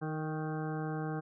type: harmonic tone with a mistuned harmonic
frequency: 156.2 Hz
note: D#3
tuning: 7 cents sharp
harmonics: 1 / 2 / 3 / 4 / 5 / 7 / 8 / 9 / 10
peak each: -36 / -40 / -42 / -51 / -43 / -50 / -51 / -52 / -49 dBFS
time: 0.01-1.21 s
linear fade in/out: 20 ms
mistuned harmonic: 3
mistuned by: -18 cents
effects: none